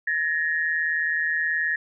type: tone pair together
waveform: sine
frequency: 1705.9 / 1864.7 Hz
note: G#6 / A#6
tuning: +46 / 0 cents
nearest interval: major second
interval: 154 cents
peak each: -25 / -24 dBFS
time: 0.07-1.76 s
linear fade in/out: 5 ms
effects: none